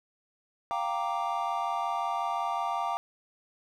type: chord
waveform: triangle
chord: G minor seventh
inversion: third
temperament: equal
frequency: 698.5 / 784 / 932.3 / 1174.7 Hz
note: F5 / G5 / Bb5 / D6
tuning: 0 / 0 / 0 / 0 cents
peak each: -32 dBFS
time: 0.71-2.97 s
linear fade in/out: 0 ms
effects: none